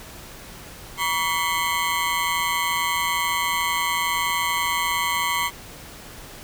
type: ring-modulated tone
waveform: 20% pulse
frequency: 1046.5 Hz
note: C6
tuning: in tune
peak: -13 dBFS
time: 0.97-5.51 s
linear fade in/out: 50 ms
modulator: 85.6 Hz
effects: pink hiss -41 dBFS RMS until 6.43 s